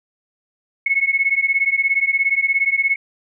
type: beating tone pair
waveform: sine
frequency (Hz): 2185 / 2202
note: C#7 / C#7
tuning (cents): -26 / -12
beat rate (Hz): 17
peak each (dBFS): -18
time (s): 0.86-2.96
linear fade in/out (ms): 5
effects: none